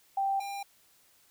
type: tone pair in turn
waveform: sine / square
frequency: 784 / 798.2 Hz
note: G5 / G5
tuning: 0 / +31 cents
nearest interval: unison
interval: 31 cents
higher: second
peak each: -26 / -36 dBFS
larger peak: first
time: 0.17-0.4 / 0.4-0.63 s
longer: neither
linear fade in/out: 5 ms
effects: white hiss -64 dBFS RMS until 1.3 s